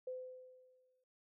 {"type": "tone with exponential decay", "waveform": "sine", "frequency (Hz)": 510, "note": "C5", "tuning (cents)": -44, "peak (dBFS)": -39, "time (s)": [0.07, 1.04], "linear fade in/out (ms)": 5, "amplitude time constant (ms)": 210, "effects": []}